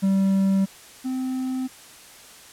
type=tone pair in turn; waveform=triangle; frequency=193.7 / 258.6 Hz; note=G3 / C4; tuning=-20 / -20 cents; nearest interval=perfect fourth; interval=500 cents; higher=second; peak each=-15 / -22 dBFS; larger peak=first; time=0.02-0.66 / 1.04-1.68 s; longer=neither; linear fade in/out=20 ms; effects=white hiss -46 dBFS RMS until 2.52 s + low-pass 11000 Hz 12 dB/octave